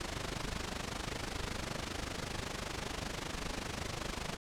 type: noise with amplitude modulation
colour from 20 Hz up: pink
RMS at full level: -36 dBFS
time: 0-4.37 s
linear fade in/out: 10 ms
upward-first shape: sine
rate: 25.2 Hz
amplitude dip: 75%
effects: low-pass 7000 Hz 12 dB/octave